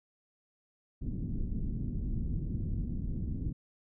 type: low-pass noise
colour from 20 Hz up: pink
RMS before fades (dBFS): -34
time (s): 1.01-3.53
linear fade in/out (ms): 10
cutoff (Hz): 250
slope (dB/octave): 24
effects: none